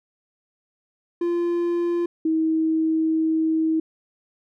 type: tone pair in turn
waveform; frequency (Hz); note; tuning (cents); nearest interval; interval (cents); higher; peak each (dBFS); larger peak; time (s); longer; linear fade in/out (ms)
triangle / sine; 345.1 / 319.5; F4 / D#4; -21 / +46; minor second; 133; first; -18; neither; 1.21-2.06 / 2.25-3.8; second; 5
effects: none